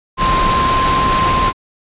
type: tone in noise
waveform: sine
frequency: 1046.5 Hz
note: C6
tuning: in tune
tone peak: -13 dBFS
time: 0.17-1.53 s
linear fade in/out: 50 ms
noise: pink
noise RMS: -17 dBFS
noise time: 0.17-1.53 s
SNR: +1 dB
effects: resampled to 8000 Hz